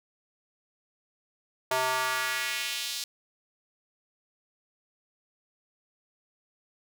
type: tone with high-pass filter sweep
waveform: square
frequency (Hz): 129.2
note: C3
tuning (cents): -21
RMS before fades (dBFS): -30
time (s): 1.71-3.04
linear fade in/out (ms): 2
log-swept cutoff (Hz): 710 to 4400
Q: 1.6
effects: none

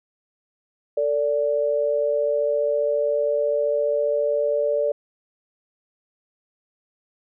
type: tone pair together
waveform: sine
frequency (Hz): 446.4 / 581.6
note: A4 / D5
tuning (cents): +25 / -17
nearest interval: perfect fourth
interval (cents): 458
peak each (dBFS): -24 / -20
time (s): 0.97-4.92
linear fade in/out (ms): 5
effects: none

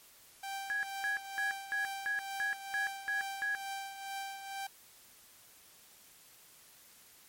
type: tone with tremolo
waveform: sawtooth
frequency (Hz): 784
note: G5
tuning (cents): 0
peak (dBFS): -33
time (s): 0.43-4.67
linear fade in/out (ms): 5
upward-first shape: triangle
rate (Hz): 2.2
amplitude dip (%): 65
type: tone bursts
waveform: sine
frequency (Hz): 1661.2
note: G#6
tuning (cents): 0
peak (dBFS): -31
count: 9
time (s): 0.7-3.55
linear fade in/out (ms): 0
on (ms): 130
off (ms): 210
effects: white hiss -59 dBFS RMS until 7.28 s + MP3 64 kbps

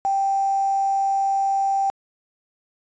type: tone with quantisation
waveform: sine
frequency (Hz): 784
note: G5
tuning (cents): 0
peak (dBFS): -18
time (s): 0.05-1.9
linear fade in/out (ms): 0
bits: 6
effects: resampled to 16000 Hz

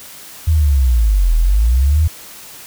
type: linear two-way sweep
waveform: sine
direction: down then up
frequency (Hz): 82.41 to 38.85 to 82.41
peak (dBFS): -9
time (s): 0.47-2.08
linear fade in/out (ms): 10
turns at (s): 1.36
effects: white hiss -36 dBFS RMS until 2.66 s

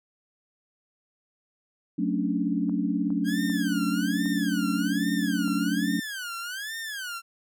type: chord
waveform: sine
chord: D major seventh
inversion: first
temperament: just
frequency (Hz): 183.54 / 220.2 / 275.3 / 293.7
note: F#3 / A3 / C#4 / D4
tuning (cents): -14 / +2 / -12 / 0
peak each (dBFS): -29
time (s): 1.98-6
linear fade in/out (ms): 10
type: clicks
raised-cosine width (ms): 1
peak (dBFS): -32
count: 5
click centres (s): 2.695 / 3.104 / 3.498 / 4.258 / 5.479
type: tone with vibrato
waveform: sawtooth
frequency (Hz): 1577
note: G6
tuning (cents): +10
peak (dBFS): -29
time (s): 3.24-7.22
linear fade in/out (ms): 50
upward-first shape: sine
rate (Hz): 1.2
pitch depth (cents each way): 250
effects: none

